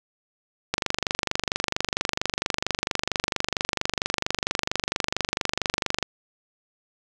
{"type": "click train", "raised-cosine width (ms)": 0.2, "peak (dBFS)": -5, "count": 130, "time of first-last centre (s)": [0.74, 6.027], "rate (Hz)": 24.4, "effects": []}